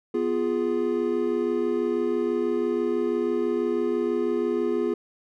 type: chord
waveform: triangle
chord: F diminished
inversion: second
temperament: equal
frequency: 246.9 / 349.2 / 415.3 Hz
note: Cb4 / F4 / Ab4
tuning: 0 / 0 / 0 cents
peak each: -27 / -24 / -24 dBFS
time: 0.14-4.94 s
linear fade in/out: 5 ms
effects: none